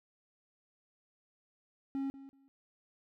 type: tone with echo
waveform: triangle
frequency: 272.6 Hz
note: C#4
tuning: 29 cents flat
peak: -31 dBFS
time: 1.95-2.1 s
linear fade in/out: 0 ms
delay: 190 ms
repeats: 2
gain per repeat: -15 dB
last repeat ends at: 2.48 s
effects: none